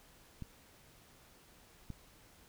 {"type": "clicks", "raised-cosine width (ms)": 5, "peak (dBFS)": -30, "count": 2, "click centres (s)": [0.423, 1.903], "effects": ["pink hiss -62 dBFS RMS until 2.48 s"]}